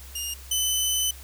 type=tone pair in turn; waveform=15% pulse; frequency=2831 / 3022 Hz; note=F7 / F#7; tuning=+23 / +36 cents; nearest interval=minor second; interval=113 cents; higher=second; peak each=-22 / -15 dBFS; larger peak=second; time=0.15-0.34 / 0.51-1.11 s; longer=second; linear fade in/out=5 ms; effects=added 66 Hz sine -42 dBFS peak until 1.23 s + white hiss -47 dBFS RMS until 1.23 s